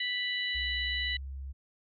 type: harmonic tone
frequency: 987 Hz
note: B5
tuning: 1 cent flat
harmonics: 2 / 3 / 4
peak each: -33 / -35 / -36 dBFS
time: 0-1.17 s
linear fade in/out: 5 ms
type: tone with pitch glide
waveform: sine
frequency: 65.9 to 67.56 Hz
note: C2 to C#2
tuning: +13 to -44 cents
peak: -37 dBFS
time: 0.54-1.53 s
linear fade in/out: 20 ms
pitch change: +43 cents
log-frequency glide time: 0.86-1.03 s
effects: none